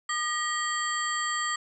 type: tone cluster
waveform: sine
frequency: 1211 / 1906 / 3193 / 4554 / 7580 Hz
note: D#6 / A#6 / G7 / C#8 / A#8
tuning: -47 / +38 / +31 / +46 / +28 cents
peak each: -30 / -31 / -37 / -39 / -35 dBFS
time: 0.09-1.56 s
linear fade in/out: 5 ms
effects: none